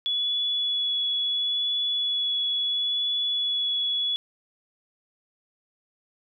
sine tone with vibrato, 3400 Hz, G#7, 40 cents sharp, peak -23 dBFS, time 0.06-4.16 s, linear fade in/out 0 ms, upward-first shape sine, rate 0.73 Hz, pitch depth 9 cents each way, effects none

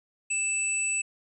sine tone pair together, 2637 / 7902 Hz, E7 / B8, 0 / 0 cents, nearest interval octave + perfect fifth, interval 1900 cents, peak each -28 dBFS, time 0.3-1.02 s, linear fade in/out 10 ms, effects none

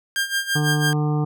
sawtooth tone with tremolo, 1600 Hz, G6, 35 cents sharp, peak -15 dBFS, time 0.16-0.93 s, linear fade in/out 0 ms, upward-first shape sine, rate 6 Hz, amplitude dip 80%
harmonic tone, 150 Hz, D3, 37 cents sharp, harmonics 1 / 2 / 3 / 5 / 6 / 7 / 8, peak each -19 / -27 / -30 / -32 / -38 / -40 / -37 dBFS, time 0.55-1.25 s, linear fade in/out 10 ms
effects none

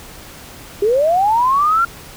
sine linear sweep, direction up, 391.5 to 1396.9 Hz, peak -11 dBFS, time 0.82-1.85 s, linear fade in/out 5 ms, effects pink hiss -37 dBFS RMS until 2.16 s

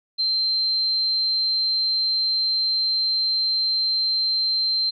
sine tone, 4130 Hz, C8, 23 cents flat, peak -19 dBFS, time 0.18-4.91 s, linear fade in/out 20 ms, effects none

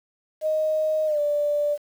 sine tone with pitch glide, 622.3 to 587.4 Hz, D#5 to D5, 0 to 0 cents, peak -20 dBFS, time 0.41-1.78 s, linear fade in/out 50 ms, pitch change -100 cents, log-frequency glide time 1.06-1.19 s, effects 8-bit

